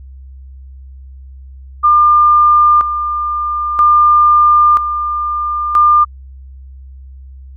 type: tone with tremolo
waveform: sine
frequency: 1200 Hz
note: D6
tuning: 37 cents sharp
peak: -5 dBFS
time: 1.83-6.05 s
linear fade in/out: 20 ms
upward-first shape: square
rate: 0.51 Hz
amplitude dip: 65%
effects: added 66 Hz sine -31 dBFS peak until 7.56 s